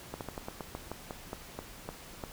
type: slowing click train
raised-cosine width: 1 ms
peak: -23 dBFS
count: 13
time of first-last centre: 0.14-2.238 s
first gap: 68 ms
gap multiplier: 1.16
effects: pink hiss -49 dBFS RMS until 2.32 s